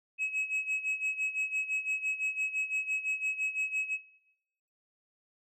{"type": "tone with tremolo", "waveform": "sine", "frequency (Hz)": 2562, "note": "E7", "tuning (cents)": -50, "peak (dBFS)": -25, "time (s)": [0.18, 3.98], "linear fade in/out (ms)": 50, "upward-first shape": "sine", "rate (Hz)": 5.9, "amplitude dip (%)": 85, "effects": ["noise-tail reverb RT60 0.8 s tail -18 dB re dry", "tanh soft clip ceiling -27 dBFS"]}